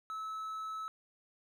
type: tone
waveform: triangle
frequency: 1300 Hz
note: E6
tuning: 24 cents flat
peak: -36 dBFS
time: 0.1-0.88 s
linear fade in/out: 0 ms
effects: none

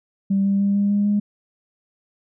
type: tone with pitch steps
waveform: sine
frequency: 196 / 197.93 / 199.89 / 201.9 / 203.9 / 205.9 Hz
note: G3 / G3 / G3 / G#3 / G#3 / G#3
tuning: 0 / +17 / +34 / -49 / -32 / -15 cents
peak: -15 dBFS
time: 0.3-1.2 s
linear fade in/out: 10 ms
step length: 150 ms
effects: tanh soft clip ceiling -11 dBFS

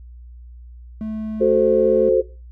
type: tone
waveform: triangle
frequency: 217.6 Hz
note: A3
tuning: 19 cents flat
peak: -22 dBFS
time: 1.01-2.09 s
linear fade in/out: 0 ms
type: chord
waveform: sine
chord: F# diminished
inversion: none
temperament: equal with one note detuned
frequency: 370 / 437.7 / 523.3 Hz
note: F#4 / A4 / C5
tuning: 0 / -9 / 0 cents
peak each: -17 dBFS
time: 1.4-2.22 s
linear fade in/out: 20 ms
effects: noise-tail reverb RT60 0.3 s tail -18 dB re dry + added 60 Hz sine -37 dBFS peak until 2.51 s

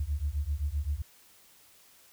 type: beating tone pair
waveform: sine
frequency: 69.1 / 76.8 Hz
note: C#2 / D#2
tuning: -5 / -22 cents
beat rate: 7.7 Hz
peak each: -31 dBFS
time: 0-1.02 s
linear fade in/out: 5 ms
effects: tanh soft clip ceiling -21 dBFS + white hiss -59 dBFS RMS until 2.12 s

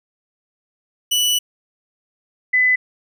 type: tone pair in turn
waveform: sawtooth / sine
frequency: 2960 / 2007 Hz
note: F#7 / B6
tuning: 0 / +27 cents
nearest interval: perfect fifth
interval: 673 cents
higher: first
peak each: -12 dBFS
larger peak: neither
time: 1.11-1.39 / 2.53-2.76 s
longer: first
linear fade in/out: 10 ms
effects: none

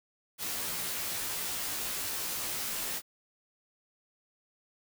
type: noise with comb filter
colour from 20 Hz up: white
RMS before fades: -35 dBFS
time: 0.38-3.02 s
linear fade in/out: 50 ms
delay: 15 ms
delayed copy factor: -0.95
effects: none

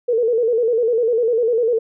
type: tone with vibrato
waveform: sine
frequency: 466.2 Hz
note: A#4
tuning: in tune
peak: -14 dBFS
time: 0.08-1.79 s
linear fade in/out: 10 ms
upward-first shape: square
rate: 10 Hz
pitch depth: 76 cents each way
effects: none

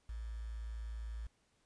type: tone with quantisation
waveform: sine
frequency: 56 Hz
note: A1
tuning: 31 cents sharp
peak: -40 dBFS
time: 0.09-1.27 s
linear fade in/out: 5 ms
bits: 10
effects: pink hiss -75 dBFS RMS until 1.65 s + resampled to 22050 Hz

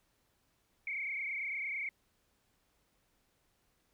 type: tone with frequency modulation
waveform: sine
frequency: 2217 Hz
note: C#7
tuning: in tune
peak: -35 dBFS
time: 0.87-1.89 s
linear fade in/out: 2 ms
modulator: 29 Hz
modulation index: 3.6
effects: pink hiss -75 dBFS RMS until 3.93 s

